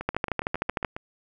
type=two click trains; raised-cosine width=0.5 ms; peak=-9 / -18 dBFS; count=11 / 8; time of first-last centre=0.09-0.848 / 0.01-0.965 s; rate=13.2 / 7.33 Hz; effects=none